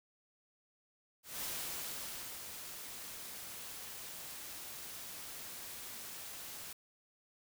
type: noise with ADSR envelope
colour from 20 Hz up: white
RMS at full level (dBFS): -40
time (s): 1.23-6.73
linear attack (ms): 190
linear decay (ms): 980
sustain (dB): -7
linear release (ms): 5
effects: none